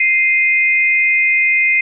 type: tone pair together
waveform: sine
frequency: 2093 / 2489 Hz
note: C7 / D#7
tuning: 0 / 0 cents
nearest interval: minor third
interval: 300 cents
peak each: -12 / -15 dBFS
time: 0-1.81 s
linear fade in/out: 5 ms
effects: none